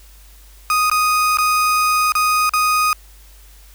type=tone with dropouts; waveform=35% pulse; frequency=1244.5 Hz; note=D#6; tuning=in tune; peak=-12 dBFS; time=0.7-2.93 s; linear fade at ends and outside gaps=1 ms; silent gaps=0.899-0.914 / 1.372-1.385 / 2.121-2.152 / 2.494-2.536 s; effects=added 50 Hz sine -42 dBFS peak until 3.74 s + white hiss -49 dBFS RMS until 3.74 s